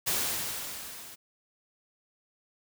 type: noise with level ramp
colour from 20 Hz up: white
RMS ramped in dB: -27 to -47 dBFS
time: 0.06-1.16 s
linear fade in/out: 20 ms
effects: none